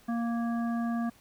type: harmonic tone with a mistuned harmonic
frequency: 233.1 Hz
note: A#3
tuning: in tune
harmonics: 1 / 3 / 5 / 7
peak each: -28 / -38 / -42 / -45 dBFS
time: 0.08-1.1 s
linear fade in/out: 10 ms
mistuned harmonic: 7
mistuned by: +22 cents
effects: pink hiss -60 dBFS RMS until 1.2 s